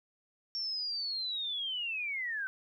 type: linear sweep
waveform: sine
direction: down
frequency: 5500 to 1507 Hz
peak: -33 dBFS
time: 0.55-2.47 s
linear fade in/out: 0 ms
effects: 12-bit